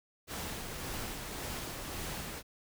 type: noise with tremolo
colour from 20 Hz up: pink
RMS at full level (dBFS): -39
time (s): 0.27-2.43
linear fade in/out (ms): 50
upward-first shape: sine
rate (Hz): 1.8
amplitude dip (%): 30
effects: none